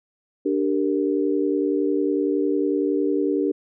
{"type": "chord", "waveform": "sine", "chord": "G minor", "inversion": "second", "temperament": "equal with one note detuned", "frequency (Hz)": [293.7, 392, 462.9], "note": ["D4", "G4", "Bb4"], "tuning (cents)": [0, 0, -12], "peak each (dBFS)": [-22, -23, -26], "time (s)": [0.45, 3.52], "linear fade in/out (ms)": 10, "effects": []}